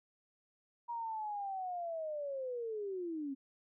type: linear sweep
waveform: sine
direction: down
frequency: 954 to 264.1 Hz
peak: -37 dBFS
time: 0.88-3.35 s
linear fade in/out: 20 ms
effects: none